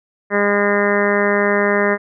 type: harmonic tone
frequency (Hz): 203.6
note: G#3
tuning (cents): -34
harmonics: 1 / 2 / 3 / 4 / 5 / 6 / 7 / 8 / 9 / 10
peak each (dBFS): -21 / -18 / -20 / -29 / -25 / -26 / -27 / -25 / -21 / -27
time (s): 0.3-1.98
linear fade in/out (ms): 50
effects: none